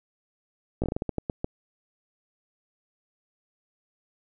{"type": "slowing click train", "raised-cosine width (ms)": 2, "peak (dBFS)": -14, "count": 11, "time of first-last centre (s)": [0.82, 1.444], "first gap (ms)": 17, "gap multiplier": 1.27, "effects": []}